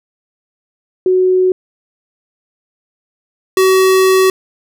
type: tone pair in turn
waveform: sine / square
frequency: 370 / 377.8 Hz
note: F#4 / F#4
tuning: 0 / +36 cents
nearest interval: unison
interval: 36 cents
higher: second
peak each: -8 dBFS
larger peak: neither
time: 1.06-1.52 / 3.57-4.3 s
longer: second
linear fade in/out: 2 ms
effects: none